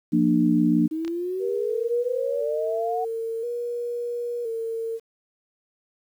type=chord; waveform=sine; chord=Bb major; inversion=second; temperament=equal with one note detuned; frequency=174.61 / 233.1 / 299.5 Hz; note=F3 / Bb3 / D4; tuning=0 / 0 / +34 cents; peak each=-23 / -21 / -20 dBFS; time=0.12-0.88 s; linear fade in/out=20 ms
type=exponential sweep; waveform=sine; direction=up; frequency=311.1 to 745 Hz; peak=-25 dBFS; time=0.91-3.05 s; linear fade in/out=10 ms
type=clicks; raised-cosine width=0.2 ms; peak=-22 dBFS; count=2; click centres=1.049 / 1.079 s
type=tone with vibrato; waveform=sine; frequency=466.2 Hz; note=A#4; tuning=in tune; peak=-26 dBFS; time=1.39-5 s; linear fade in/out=50 ms; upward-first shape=square; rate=0.49 Hz; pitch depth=46 cents each way
effects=9-bit